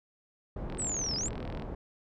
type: low-pass noise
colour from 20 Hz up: pink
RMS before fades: -38 dBFS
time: 0.56-1.75 s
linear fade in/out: 5 ms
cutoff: 660 Hz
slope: 12 dB/octave
type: click train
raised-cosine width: 0.3 ms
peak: -29 dBFS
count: 39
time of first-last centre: 0.7-1.622 s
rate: 41.2 Hz
type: linear two-way sweep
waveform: sine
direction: down then up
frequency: 8190 to 4881 to 7840 Hz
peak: -31 dBFS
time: 0.78-1.29 s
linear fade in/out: 20 ms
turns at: 1.16 s
effects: none